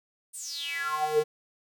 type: tone with high-pass filter sweep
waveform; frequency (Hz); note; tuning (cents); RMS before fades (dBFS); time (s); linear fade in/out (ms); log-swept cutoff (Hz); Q
square; 153.5; D#3; -23; -30; 0.33-1.24; 20; 9600 to 360; 8.8
effects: none